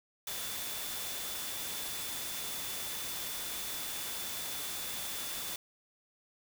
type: tone in noise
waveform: sine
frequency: 3496 Hz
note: A7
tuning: 12 cents flat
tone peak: -46 dBFS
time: 0.27-5.56 s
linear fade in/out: 2 ms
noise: white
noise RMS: -39 dBFS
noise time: 0.27-5.56 s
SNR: -10 dB
effects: none